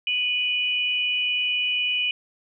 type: tone pair together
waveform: sine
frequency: 2476 / 2954 Hz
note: D#7 / F#7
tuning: -9 / -3 cents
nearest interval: minor third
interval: 306 cents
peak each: -24 dBFS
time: 0.07-2.11 s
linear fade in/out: 2 ms
effects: none